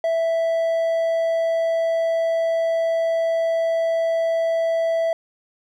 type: tone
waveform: triangle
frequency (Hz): 659.3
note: E5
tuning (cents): 0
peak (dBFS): -16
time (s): 0.04-5.13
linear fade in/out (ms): 2
effects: none